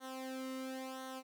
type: tone with flanger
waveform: sawtooth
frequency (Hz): 261.6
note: C4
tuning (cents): 0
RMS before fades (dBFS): -44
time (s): 0-1.23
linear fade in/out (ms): 50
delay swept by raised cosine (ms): 0.4 to 1.21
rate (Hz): 0.96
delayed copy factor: -0.8
effects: none